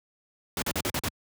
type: noise bursts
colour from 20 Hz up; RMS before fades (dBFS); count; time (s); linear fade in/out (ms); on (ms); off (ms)
pink; -28; 6; 0.57-1.086; 2; 51; 42
effects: high-pass 80 Hz 12 dB/octave